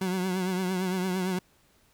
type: tone with vibrato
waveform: 30% pulse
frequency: 185 Hz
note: F#3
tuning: in tune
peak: -24 dBFS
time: 0.01-1.39 s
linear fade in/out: 5 ms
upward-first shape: triangle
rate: 8.8 Hz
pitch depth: 66 cents each way
effects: pink hiss -64 dBFS RMS until 1.93 s